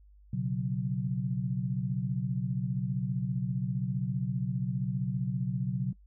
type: chord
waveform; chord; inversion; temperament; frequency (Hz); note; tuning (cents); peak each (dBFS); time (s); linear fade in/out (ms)
sine; B suspended second; none; equal with one note detuned; 123.47 / 138.59 / 184.46; B2 / C#3 / F#3; 0 / 0 / -5; -33; 0.33-5.93; 5
effects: noise-tail reverb RT60 0.1 s tail -23 dB re dry + added 50 Hz sine -54 dBFS peak until 6.06 s